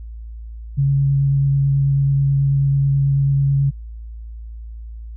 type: tone with vibrato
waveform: sine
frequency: 138.59 Hz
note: C#3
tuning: in tune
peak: -13 dBFS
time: 0.77-3.71 s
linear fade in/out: 20 ms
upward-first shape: triangle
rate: 9.2 Hz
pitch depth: 13 cents each way
effects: added 56 Hz sine -30 dBFS peak until 5.16 s